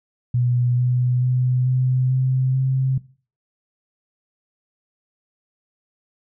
sine tone with pitch steps, 122.7 / 124.48 / 126.3 / 128.13 / 130 / 131.89 Hz, B2 / B2 / B2 / C3 / C3 / C3, -11 / +14 / +39 / -36 / -11 / +14 cents, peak -16 dBFS, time 0.34-2.98 s, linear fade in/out 5 ms, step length 440 ms, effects noise-tail reverb RT60 0.4 s tail -19 dB re dry

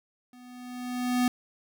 square tone with level ramp, 248.1 Hz, B3, 8 cents sharp, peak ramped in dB -50 to -21 dBFS, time 0.33-1.28 s, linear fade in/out 2 ms, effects none

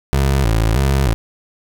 25% pulse tone with vibrato, 61.4 Hz, B1, 9 cents flat, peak -9 dBFS, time 0.13-1.14 s, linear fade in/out 0 ms, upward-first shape square, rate 1.6 Hz, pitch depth 180 cents each way, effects none

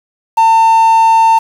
triangle tone with quantisation, 900 Hz, A5, 39 cents sharp, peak -3 dBFS, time 0.37-1.39 s, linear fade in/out 10 ms, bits 5, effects none

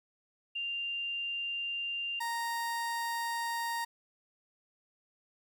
sine / 30% pulse tone pair in turn, 2790 / 931.1 Hz, F7 / A#5, -2 / -2 cents, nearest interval octave + perfect fifth, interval 1900 cents, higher first, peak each -33 / -30 dBFS, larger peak second, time 0.55-2.2 / 2.2-3.85 s, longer neither, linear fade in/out 10 ms, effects 12-bit

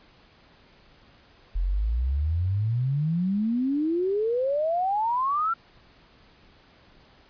sine exponential sweep, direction up, 41.29 to 1380 Hz, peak -22 dBFS, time 1.55-5.54 s, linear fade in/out 10 ms, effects pink hiss -56 dBFS RMS until 7.29 s + resampled to 11025 Hz

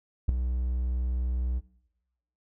triangle tone with ADSR envelope, 62 Hz, B1, 7 cents sharp, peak -14 dBFS, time 0.28-1.61 s, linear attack 12 ms, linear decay 8 ms, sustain -10 dB, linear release 35 ms, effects noise-tail reverb RT60 0.9 s tail -20 dB re dry

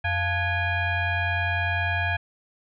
sine tone with frequency modulation, 875 Hz, A5, 10 cents flat, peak -22 dBFS, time 0.04-2.17 s, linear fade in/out 10 ms, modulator 786 Hz, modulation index 2, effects none

